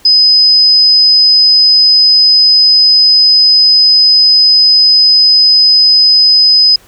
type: tone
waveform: sine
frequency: 5030 Hz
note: D#8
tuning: 18 cents sharp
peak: -3 dBFS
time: 0.05-6.76 s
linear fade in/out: 5 ms
effects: pink hiss -43 dBFS RMS until 6.87 s